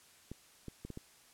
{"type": "clicks", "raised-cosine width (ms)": 3, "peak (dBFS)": -30, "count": 5, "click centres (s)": [0.316, 0.683, 0.85, 0.903, 0.974], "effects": ["white hiss -62 dBFS RMS until 1.33 s", "low-pass 11000 Hz 12 dB/octave"]}